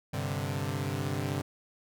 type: chord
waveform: sawtooth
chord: G suspended fourth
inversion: none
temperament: equal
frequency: 98 / 130.81 / 146.83 Hz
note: G2 / C3 / D3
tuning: 0 / 0 / 0 cents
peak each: -31 dBFS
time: 0.13-1.42 s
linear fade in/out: 10 ms
effects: none

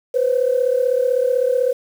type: tone pair together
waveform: sine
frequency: 493.9 / 529.8 Hz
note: B4 / C5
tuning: 0 / +22 cents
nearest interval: minor second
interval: 122 cents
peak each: -16 / -18 dBFS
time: 0.14-1.73 s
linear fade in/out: 10 ms
effects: tanh soft clip ceiling -7 dBFS + 7-bit

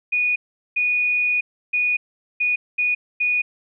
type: tone bursts at uneven times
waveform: sine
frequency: 2464 Hz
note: D#7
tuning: 17 cents flat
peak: -17 dBFS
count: 6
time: 0.12-0.36 / 0.76-1.41 / 1.73-1.97 / 2.4-2.56 / 2.78-2.95 / 3.2-3.42 s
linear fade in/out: 10 ms
effects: none

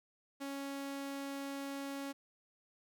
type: tone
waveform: sawtooth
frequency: 277.2 Hz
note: C#4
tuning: in tune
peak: -36 dBFS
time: 0.4-2.13 s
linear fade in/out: 20 ms
effects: none

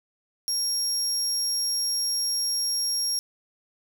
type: tone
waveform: 30% pulse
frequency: 5580 Hz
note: F8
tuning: 2 cents flat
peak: -20 dBFS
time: 0.48-3.19 s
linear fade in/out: 0 ms
effects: 9-bit

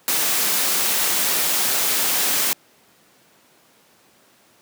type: noise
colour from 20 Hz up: white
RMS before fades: -20 dBFS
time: 0.08-2.53 s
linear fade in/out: 0 ms
effects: pink hiss -55 dBFS RMS until 4.61 s + high-pass 200 Hz 12 dB/octave

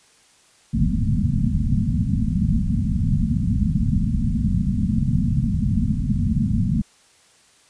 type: low-pass noise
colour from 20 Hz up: white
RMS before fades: -20 dBFS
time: 0.73-6.82 s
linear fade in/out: 10 ms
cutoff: 240 Hz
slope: 96 dB/octave
effects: white hiss -55 dBFS RMS until 7.69 s + resampled to 22050 Hz

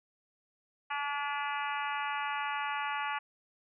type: harmonic tone with a mistuned harmonic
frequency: 287 Hz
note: D4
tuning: 40 cents flat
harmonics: 3 / 4 / 5 / 6 / 7 / 8 / 9 / 10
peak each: -36 / -38 / -40 / -42 / -43 / -44 / -45 / -46 dBFS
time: 0.9-3.19 s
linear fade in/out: 10 ms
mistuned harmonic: 8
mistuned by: +49 cents
effects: none

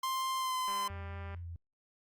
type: tone with pitch glide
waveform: 45% pulse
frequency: 1049 to 1026.2 Hz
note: C6 to C6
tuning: +4 to -34 cents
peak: -32 dBFS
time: 0.03-0.88 s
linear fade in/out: 5 ms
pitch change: -38 cents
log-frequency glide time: 0.37-0.56 s
type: click train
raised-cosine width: 0.5 ms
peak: -34 dBFS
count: 133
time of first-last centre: 0.68-1.347 s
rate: 198 Hz
type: tone with vibrato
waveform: sine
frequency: 85.6 Hz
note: F2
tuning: 34 cents flat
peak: -40 dBFS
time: 0.9-1.56 s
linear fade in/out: 0 ms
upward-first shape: square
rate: 4.6 Hz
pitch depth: 18 cents each way
effects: Opus 48 kbps

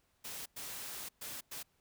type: noise bursts at uneven times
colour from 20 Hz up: white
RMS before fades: -44 dBFS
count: 4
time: 0.24-0.46 / 0.56-1.09 / 1.21-1.41 / 1.51-1.63 s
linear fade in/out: 10 ms
effects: pink hiss -75 dBFS RMS until 1.8 s

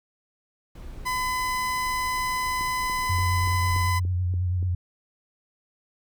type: noise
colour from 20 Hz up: brown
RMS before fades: -39 dBFS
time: 0.75-3.9 s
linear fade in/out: 5 ms
type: tone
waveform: 30% pulse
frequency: 1010 Hz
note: B5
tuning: 39 cents sharp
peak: -22 dBFS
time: 1.05-4 s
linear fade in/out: 20 ms
type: click train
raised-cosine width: 3 ms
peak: -27 dBFS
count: 8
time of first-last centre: 2.61-4.627 s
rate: 3.47 Hz
type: tone with vibrato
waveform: sine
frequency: 90.1 Hz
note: F#2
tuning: 45 cents flat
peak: -22 dBFS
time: 3.09-4.75 s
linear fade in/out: 5 ms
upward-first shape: sine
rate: 9.1 Hz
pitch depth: 43 cents each way
effects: none

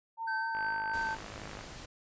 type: tone with vibrato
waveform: sine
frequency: 898 Hz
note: A5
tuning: 35 cents sharp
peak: -34 dBFS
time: 0.17-1.18 s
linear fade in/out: 50 ms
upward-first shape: sine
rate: 4 Hz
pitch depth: 21 cents each way
type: tone with tremolo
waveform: triangle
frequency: 1546 Hz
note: G6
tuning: 24 cents flat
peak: -30 dBFS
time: 0.27-1.15 s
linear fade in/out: 10 ms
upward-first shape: triangle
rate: 3.1 Hz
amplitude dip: 45%
type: click train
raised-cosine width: 0.5 ms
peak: -29 dBFS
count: 56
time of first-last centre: 0.55-1.61 s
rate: 51.9 Hz
type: noise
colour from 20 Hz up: pink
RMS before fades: -46 dBFS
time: 0.93-1.86 s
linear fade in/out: 10 ms
effects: resampled to 16000 Hz

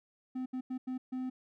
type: tone bursts at uneven times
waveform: triangle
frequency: 256.5 Hz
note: C4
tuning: 34 cents flat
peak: -32 dBFS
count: 5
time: 0.35-0.46 / 0.53-0.61 / 0.7-0.78 / 0.87-0.98 / 1.12-1.3 s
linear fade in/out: 10 ms
effects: none

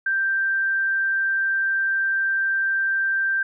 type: tone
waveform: sine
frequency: 1572 Hz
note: G6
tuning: 4 cents sharp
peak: -19 dBFS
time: 0.06-3.43 s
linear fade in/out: 5 ms
effects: none

